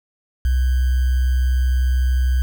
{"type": "tone with sample-and-hold", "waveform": "sine", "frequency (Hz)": 63.5, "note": "B1", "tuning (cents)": 49, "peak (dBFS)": -14, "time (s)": [0.45, 2.42], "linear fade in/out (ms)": 0, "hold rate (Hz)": 1575, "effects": []}